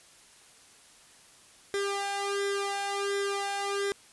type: tone with flanger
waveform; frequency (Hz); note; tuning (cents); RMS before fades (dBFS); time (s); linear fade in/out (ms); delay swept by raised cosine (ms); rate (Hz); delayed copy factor
sawtooth; 399.4; G4; +32; -31; 1.74-3.92; 0; 0.55 to 1.17; 1.4; +0.9
effects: white hiss -56 dBFS RMS until 4.12 s + resampled to 24000 Hz